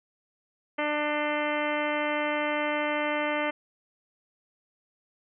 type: harmonic tone with a mistuned harmonic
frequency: 297.9 Hz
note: D4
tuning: 25 cents sharp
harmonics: 1 / 2 / 3 / 4 / 5 / 6 / 7 / 8 / 9 / 10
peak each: -33 / -30 / -34 / -36 / -37 / -38 / -33 / -42 / -41 / -42 dBFS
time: 0.78-3.51 s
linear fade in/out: 10 ms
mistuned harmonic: 10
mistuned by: +57 cents
effects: none